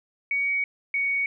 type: tone pair in turn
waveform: sine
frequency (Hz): 2249 / 2235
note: C#7 / C#7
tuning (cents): +24 / +14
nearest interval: unison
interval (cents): 10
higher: first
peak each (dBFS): -22 / -22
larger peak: neither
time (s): 0.31-0.64 / 0.94-1.26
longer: first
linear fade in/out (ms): 2
effects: none